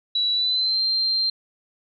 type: tone with pitch glide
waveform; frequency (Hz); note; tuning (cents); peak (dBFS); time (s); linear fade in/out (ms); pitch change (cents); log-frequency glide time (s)
sine; 3927 to 4161; B7 to C8; -11 to -10; -19; 0.15-1.3; 5; +101; 0.33-0.81
effects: none